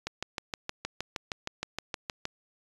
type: click train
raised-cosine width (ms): 0.2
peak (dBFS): -15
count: 15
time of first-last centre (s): 0.07-2.254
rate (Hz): 6.41
effects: resampled to 24000 Hz